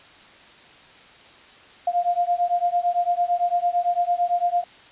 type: beating tone pair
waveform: sine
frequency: 698.5 / 707.4 Hz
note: F5 / F5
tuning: 0 / +22 cents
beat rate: 8.9 Hz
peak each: -22 dBFS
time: 1.87-4.64 s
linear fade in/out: 5 ms
effects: white hiss -48 dBFS RMS until 4.91 s + resampled to 8000 Hz